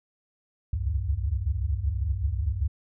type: tone cluster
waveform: sine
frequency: 62.8 / 70.7 / 75.9 / 97.6 Hz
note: B1 / C#2 / D#2 / G2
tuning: +30 / +35 / -42 / -7 cents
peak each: -30 dBFS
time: 0.73-2.68 s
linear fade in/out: 5 ms
effects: none